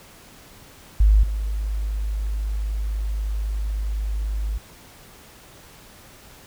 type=tone with level steps; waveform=sine; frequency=51.91 Hz; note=G#1; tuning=in tune; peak=-11 / -22 dBFS; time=1-4.58 s; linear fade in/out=5 ms; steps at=1.23 s; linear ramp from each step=5 ms; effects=pink hiss -47 dBFS RMS until 6.46 s